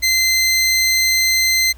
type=tone; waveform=20% pulse; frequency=2067 Hz; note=C7; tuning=22 cents flat; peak=-8 dBFS; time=0.02-1.73 s; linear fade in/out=20 ms; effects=added 60 Hz sine -37 dBFS peak until 1.77 s + pink hiss -50 dBFS RMS until 1.77 s